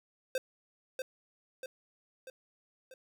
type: tone with echo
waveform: square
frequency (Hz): 520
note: C5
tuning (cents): -11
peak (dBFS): -30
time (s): 0.35-0.38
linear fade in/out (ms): 2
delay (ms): 640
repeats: 4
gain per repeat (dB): -5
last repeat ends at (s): 2.94
effects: none